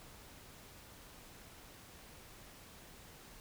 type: silence
effects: pink hiss -56 dBFS RMS until 3.4 s